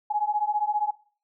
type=beating tone pair; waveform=sine; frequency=830.6 / 845.6 Hz; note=G#5 / G#5; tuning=0 / +31 cents; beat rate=15 Hz; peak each=-26 / -26 dBFS; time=0.1-0.91 s; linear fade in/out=10 ms; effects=noise-tail reverb RT60 0.4 s tail -19 dB re dry